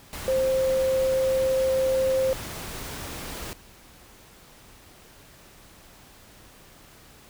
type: tone in noise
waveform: sine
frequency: 526 Hz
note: C5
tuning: 9 cents sharp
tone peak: -20 dBFS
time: 0.28-2.33 s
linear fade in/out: 0 ms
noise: pink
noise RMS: -36 dBFS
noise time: 0.13-3.53 s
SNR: +13 dB
effects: pink hiss -51 dBFS RMS until 7.29 s